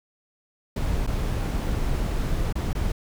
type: noise with dropouts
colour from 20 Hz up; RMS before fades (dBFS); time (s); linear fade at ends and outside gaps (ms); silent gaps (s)
brown; -25; 0.76-2.92; 5; 1.066-1.073 / 2.527-2.554 / 2.731-2.75
effects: none